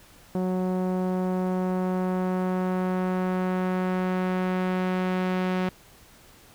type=tone with low-pass filter sweep; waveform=sawtooth; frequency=184.2 Hz; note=F#3; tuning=7 cents flat; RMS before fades=-26 dBFS; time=0.35-5.69 s; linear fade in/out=2 ms; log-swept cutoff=710 to 2800 Hz; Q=0.88; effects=pink hiss -53 dBFS RMS until 6.54 s